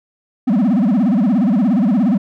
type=tone with vibrato; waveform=triangle; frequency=221 Hz; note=A3; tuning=8 cents sharp; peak=-9 dBFS; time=0.47-2.18 s; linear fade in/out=10 ms; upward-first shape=sine; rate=17 Hz; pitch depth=300 cents each way; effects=none